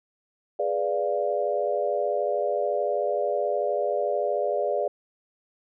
sine chord, G# diminished seventh, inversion none, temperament equal, 415.3 / 493.9 / 587.3 / 698.5 Hz, G#4 / B4 / D5 / F5, 0 / 0 / 0 / 0 cents, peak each -29 / -30 / -26 / -30 dBFS, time 0.59-4.88 s, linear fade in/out 5 ms, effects none

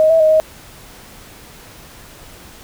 sine tone with pitch steps, 627 / 651 / 625 / 629 Hz, D#5 / E5 / D#5 / D#5, +13 / -22 / +8 / +19 cents, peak -8 dBFS, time 0-0.4 s, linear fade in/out 0 ms, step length 100 ms, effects pink hiss -40 dBFS RMS until 2.63 s

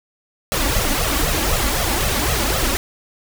pink noise with flanger, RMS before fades -19 dBFS, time 0.52-2.77 s, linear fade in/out 0 ms, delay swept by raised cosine 1.5 to 3.6 ms, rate 3.9 Hz, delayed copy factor +0.95, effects none

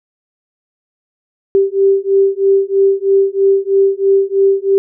sine beating tone pair, 390 / 393.1 Hz, G4 / G4, -9 / +5 cents, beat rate 3.1 Hz, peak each -12 dBFS, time 1.55-4.78 s, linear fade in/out 0 ms, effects none

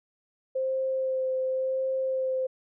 sine tone with vibrato, 523.3 Hz, C5, in tune, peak -25 dBFS, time 0.55-2.47 s, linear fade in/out 10 ms, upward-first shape sine, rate 0.92 Hz, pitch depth 12 cents each way, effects none

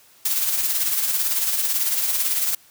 blue noise with tremolo, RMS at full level -20 dBFS, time 0.25-2.55 s, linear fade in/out 5 ms, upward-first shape sine, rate 18 Hz, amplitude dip 45%, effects white hiss -53 dBFS RMS until 2.7 s + high-pass 60 Hz 12 dB/octave

